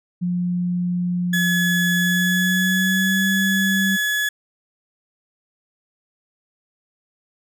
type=tone with pitch glide; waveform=sine; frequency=177.4 to 194.58 Hz; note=F3 to G3; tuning=+27 to -13 cents; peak=-19 dBFS; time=0.21-3.97 s; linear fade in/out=20 ms; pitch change=+160 cents; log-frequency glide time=1.93-3.29 s
type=tone; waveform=35% pulse; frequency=1700 Hz; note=G#6; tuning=40 cents sharp; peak=-17 dBFS; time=1.33-4.29 s; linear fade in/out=5 ms
effects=none